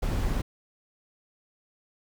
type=noise; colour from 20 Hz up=brown; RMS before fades=-27 dBFS; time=0.02-0.42 s; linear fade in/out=10 ms; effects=none